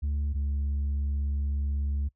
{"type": "tone pair in turn", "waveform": "sine", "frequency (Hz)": [72.4, 70.91], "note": ["D2", "C#2"], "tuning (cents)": [-24, 40], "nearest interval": "unison", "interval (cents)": 36, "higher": "first", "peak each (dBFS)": -23, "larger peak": "neither", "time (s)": [[0.02, 0.34], [0.34, 2.09]], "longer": "second", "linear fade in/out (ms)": 20, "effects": ["noise-tail reverb RT60 0.1 s tail -22 dB re dry", "tanh soft clip ceiling -25 dBFS"]}